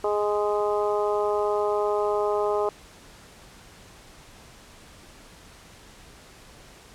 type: harmonic tone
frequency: 207.7 Hz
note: G#3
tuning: in tune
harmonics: 2 / 3 / 4 / 5 / 6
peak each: -24 / -28 / -30 / -32 / -34 dBFS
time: 0.04-2.69 s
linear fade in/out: 2 ms
effects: pink hiss -49 dBFS RMS until 6.94 s + low-pass 10000 Hz 12 dB/octave